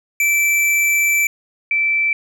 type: tone pair in turn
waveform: square / sine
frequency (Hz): 2328 / 2328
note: D7 / D7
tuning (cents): -16 / -16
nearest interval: unison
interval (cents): 0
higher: neither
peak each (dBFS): -14 / -14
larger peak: neither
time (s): 0.2-1.27 / 1.71-2.13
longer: first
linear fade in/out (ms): 2
effects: none